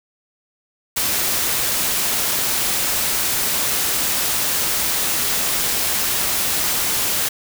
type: noise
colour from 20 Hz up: white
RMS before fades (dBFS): -20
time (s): 0.96-7.29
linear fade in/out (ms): 10
effects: none